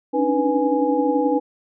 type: tone cluster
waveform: sine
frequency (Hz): 277.1 / 288.6 / 307.1 / 492.6 / 832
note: C#4 / D4 / D#4 / B4 / G#5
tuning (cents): -1 / -30 / -23 / -5 / +3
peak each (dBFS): -23 / -25 / -23 / -21 / -24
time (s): 0.13-1.4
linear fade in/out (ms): 20
effects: none